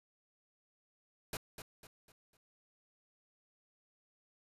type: noise with echo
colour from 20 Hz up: pink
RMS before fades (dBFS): -40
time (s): 1.33-1.37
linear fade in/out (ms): 2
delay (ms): 250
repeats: 4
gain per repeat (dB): -8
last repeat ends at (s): 2.37
effects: resampled to 32000 Hz